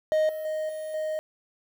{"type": "tone with level steps", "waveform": "triangle", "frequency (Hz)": 622.3, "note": "D#5", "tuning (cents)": 0, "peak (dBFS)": [-18, -29, -25, -30, -25], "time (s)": [0.12, 1.19], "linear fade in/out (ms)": 0, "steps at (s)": [0.29, 0.45, 0.69, 0.94], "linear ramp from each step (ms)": 2, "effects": ["8-bit"]}